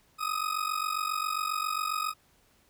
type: ring-modulated tone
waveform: 40% pulse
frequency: 1254 Hz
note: D#6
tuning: 13 cents sharp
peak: -25 dBFS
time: 0.18-2.14 s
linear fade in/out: 50 ms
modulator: 23.7 Hz
effects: pink hiss -65 dBFS RMS until 2.69 s